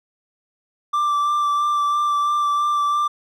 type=tone with vibrato; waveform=triangle; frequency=1174.7 Hz; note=D6; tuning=in tune; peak=-15 dBFS; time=0.93-3.08 s; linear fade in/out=10 ms; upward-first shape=sine; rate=3 Hz; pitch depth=15 cents each way; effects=none